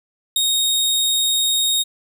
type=tone with ADSR envelope; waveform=sawtooth; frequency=3730 Hz; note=A#7; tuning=in tune; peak=-11 dBFS; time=0.36-1.84 s; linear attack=3 ms; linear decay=17 ms; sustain=-2 dB; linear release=25 ms; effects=none